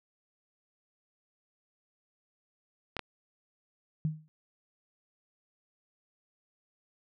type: clicks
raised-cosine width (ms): 0.3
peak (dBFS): -18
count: 2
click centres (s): 2.967 / 2.993
type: tone with exponential decay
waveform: sine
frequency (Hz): 155.6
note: D#3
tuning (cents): 0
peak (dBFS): -24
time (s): 4.05-4.28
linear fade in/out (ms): 0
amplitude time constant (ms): 49
effects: none